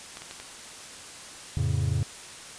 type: clicks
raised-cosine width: 0.2 ms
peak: -22 dBFS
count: 4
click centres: 0.171 / 0.22 / 0.311 / 0.4 s
type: chord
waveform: triangle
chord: F augmented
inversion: none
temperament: equal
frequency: 87.31 / 110 / 138.59 Hz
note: F2 / A2 / C#3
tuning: 0 / 0 / 0 cents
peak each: -26 dBFS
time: 1.57-2.03 s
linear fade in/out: 0 ms
effects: white hiss -43 dBFS RMS until 2.58 s + resampled to 22050 Hz